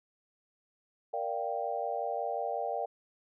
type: chord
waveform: sine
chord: G minor seventh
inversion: first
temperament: equal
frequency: 466.2 / 587.3 / 698.5 / 784 Hz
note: Bb4 / D5 / F5 / G5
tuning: 0 / 0 / 0 / 0 cents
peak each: -38 / -37 / -36 / -36 dBFS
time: 1.13-2.86 s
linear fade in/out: 10 ms
effects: none